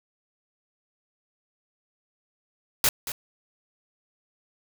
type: noise with echo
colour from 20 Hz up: white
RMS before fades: -20 dBFS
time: 2.84-2.89 s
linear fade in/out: 2 ms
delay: 230 ms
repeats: 1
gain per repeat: -12 dB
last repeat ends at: 3.12 s
effects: none